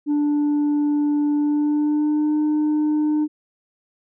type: tone with pitch glide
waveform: sine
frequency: 293.7 to 302.7 Hz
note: D4 to D#4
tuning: 0 to -48 cents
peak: -14 dBFS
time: 0.06-3.28 s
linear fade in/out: 50 ms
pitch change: +52 cents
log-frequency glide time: 1.36-2.36 s
effects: tanh soft clip ceiling -16 dBFS